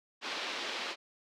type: band-pass noise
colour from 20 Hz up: white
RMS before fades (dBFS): -38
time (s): 0.21-0.96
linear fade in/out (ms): 50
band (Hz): 250 to 4300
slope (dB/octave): 24
effects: none